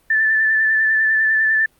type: tone with vibrato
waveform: sine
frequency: 1760 Hz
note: A6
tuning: in tune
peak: -13 dBFS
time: 0.1-1.66 s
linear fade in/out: 5 ms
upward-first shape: square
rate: 10 Hz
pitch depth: 18 cents each way
effects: pink hiss -58 dBFS RMS until 1.79 s + Opus 32 kbps